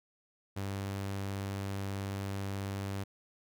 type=tone; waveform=sawtooth; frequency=98.4 Hz; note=G2; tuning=7 cents sharp; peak=-31 dBFS; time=0.56-3.04 s; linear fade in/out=10 ms; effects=none